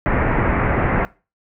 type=low-pass noise; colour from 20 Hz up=pink; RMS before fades=-18 dBFS; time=0.06-1.05 s; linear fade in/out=0 ms; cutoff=2200 Hz; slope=48 dB/octave; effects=noise-tail reverb RT60 0.3 s tail -20 dB re dry